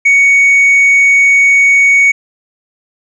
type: tone with tanh clipping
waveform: sine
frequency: 2232 Hz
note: C#7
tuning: 11 cents sharp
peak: -5 dBFS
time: 0.05-2.12 s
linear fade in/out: 10 ms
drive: 2 dB
effects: none